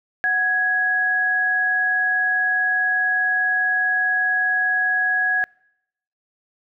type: tone pair together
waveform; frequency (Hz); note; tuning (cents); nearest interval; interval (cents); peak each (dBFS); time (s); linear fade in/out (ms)
sine; 740 / 1664.8; F#5 / G#6; 0 / +4; octave + major second; 1404; -27 / -17; 0.24-5.44; 0
effects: noise-tail reverb RT60 0.8 s tail -26 dB re dry